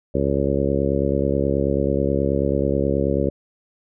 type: harmonic tone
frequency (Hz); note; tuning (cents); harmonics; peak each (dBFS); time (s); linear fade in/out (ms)
69.3; C#2; 0; 1 / 2 / 3 / 4 / 5 / 6 / 7 / 8; -26 / -26 / -26 / -26 / -26 / -26 / -26 / -26; 0.14-3.3; 10
effects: none